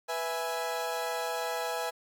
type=chord; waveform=30% pulse; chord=E major; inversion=second; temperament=equal; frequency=493.9 / 659.3 / 830.6 Hz; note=B4 / E5 / G#5; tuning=0 / 0 / 0 cents; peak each=-33 dBFS; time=0.08-1.91 s; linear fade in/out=20 ms; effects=11-bit